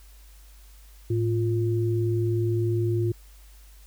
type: tone pair together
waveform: sine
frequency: 109.9 / 349.2 Hz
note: A2 / F4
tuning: -2 / 0 cents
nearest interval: octave + minor sixth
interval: 2002 cents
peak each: -23 / -26 dBFS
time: 1.1-3.12 s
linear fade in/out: 5 ms
effects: added 50 Hz sine -47 dBFS peak until 3.86 s + white hiss -57 dBFS RMS until 3.86 s